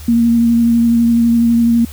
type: tone with vibrato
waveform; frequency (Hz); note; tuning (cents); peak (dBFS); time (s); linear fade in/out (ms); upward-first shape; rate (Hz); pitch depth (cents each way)
sine; 233.1; A#3; 0; -8; 0.08-1.85; 5; triangle; 12; 21
effects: added 76 Hz sine -29 dBFS peak until 1.92 s + white hiss -38 dBFS RMS until 1.92 s